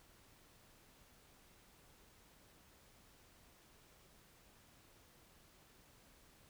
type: silence
effects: pink hiss -66 dBFS RMS until 6.49 s